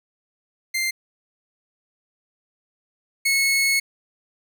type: tone pair in turn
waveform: sawtooth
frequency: 2093 / 2190 Hz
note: C7 / C#7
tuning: 0 / -22 cents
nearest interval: minor second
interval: 78 cents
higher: second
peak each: -18 / -14 dBFS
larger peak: second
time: 0.74-0.91 / 3.25-3.8 s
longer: second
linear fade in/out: 10 ms
effects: none